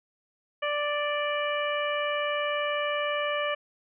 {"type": "harmonic tone", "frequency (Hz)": 587.3, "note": "D5", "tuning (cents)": 0, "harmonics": [1, 2, 3, 4, 5], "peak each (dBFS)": [-29, -32, -34, -35, -36], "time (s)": [0.62, 3.55], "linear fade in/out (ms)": 10, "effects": []}